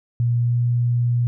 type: tone with pitch glide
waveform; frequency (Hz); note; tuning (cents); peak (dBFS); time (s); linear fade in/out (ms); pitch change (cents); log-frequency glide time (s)
sine; 119.3 to 120.48; A#2 to B2; +41 to -42; -16; 0.2-1.27; 0; +17; 0.38-0.56
effects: none